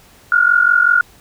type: tone pair together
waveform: sine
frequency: 1403.7 / 1449 Hz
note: F6 / F#6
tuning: +8 / -37 cents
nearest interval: minor second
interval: 55 cents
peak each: -12 dBFS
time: 0.32-1.01 s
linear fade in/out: 2 ms
effects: pink hiss -47 dBFS RMS until 1.2 s